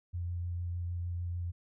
sine tone with vibrato, 87.31 Hz, F2, in tune, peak -33 dBFS, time 0.13-1.52 s, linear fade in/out 20 ms, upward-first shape sine, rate 6.6 Hz, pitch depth 14 cents each way, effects none

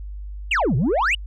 sine exponential two-way sweep, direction down then up, 3038 to 111.8 to 3038 Hz, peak -14 dBFS, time 0.51-1.15 s, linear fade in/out 5 ms, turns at 0.76 s, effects tanh soft clip ceiling -16 dBFS + added 50 Hz sine -30 dBFS peak until 1.26 s

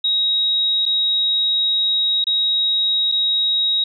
sine tone with dropouts, 3799 Hz, A#7, 32 cents sharp, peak -15 dBFS, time 0.04-3.84 s, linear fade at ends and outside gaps 5 ms, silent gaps 0.855-0.861 / 2.242-2.268 / 3.117-3.121 s, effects none

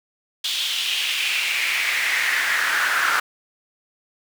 brown noise with high-pass filter sweep, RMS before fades -22 dBFS, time 0.44-3.2 s, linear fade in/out 5 ms, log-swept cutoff 3500 to 1400 Hz, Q 4, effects none

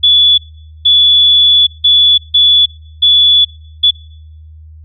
sine tone bursts at uneven times, 3435 Hz, A7, 42 cents flat, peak -4 dBFS, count 6, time 0.03-0.38 / 0.85-1.67 / 1.84-2.18 / 2.34-2.66 / 3.02-3.45 / 3.83-3.91 s, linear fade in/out 10 ms, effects noise-tail reverb RT60 0.8 s tail -25 dB re dry + added 78 Hz sine -32 dBFS peak until 4.84 s

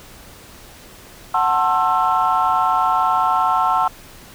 sine chord, F# half-diminished seventh, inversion none, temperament just, 740 / 888 / 1065.6 / 1332 Hz, F#5 / A5 / C6 / E6, 0 / +16 / +31 / +18 cents, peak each -19 dBFS, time 1.34-3.88 s, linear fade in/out 5 ms, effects tanh soft clip ceiling -7 dBFS + pink hiss -42 dBFS RMS until 4.34 s

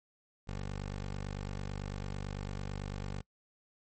15% pulse tone, 49 Hz, G1, in tune, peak -31 dBFS, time 0.47-3.22 s, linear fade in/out 20 ms, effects noise-tail reverb RT60 0.1 s tail -24 dB re dry + MP3 32 kbps

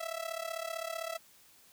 sawtooth tone with amplitude modulation, 659.3 Hz, E5, in tune, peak -29 dBFS, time 0-1.18 s, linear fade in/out 10 ms, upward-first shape sine, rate 35.6 Hz, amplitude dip 85%, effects white hiss -61 dBFS RMS until 1.72 s

